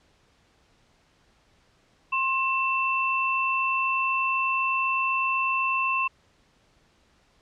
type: tone pair together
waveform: sine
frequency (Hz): 1060.4 / 2672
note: C6 / E7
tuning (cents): +23 / +23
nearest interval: octave + major third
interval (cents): 1600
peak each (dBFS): -25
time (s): 2.12-6.08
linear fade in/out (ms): 10
effects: pink hiss -63 dBFS RMS until 7.41 s + low-pass 6000 Hz 12 dB/octave